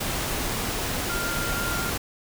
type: tone in noise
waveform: sine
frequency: 1396.9 Hz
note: F6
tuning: in tune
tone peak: -30 dBFS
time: 1.09-1.9 s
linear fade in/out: 10 ms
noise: pink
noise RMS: -28 dBFS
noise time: 0-1.98 s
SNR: -5 dB
effects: none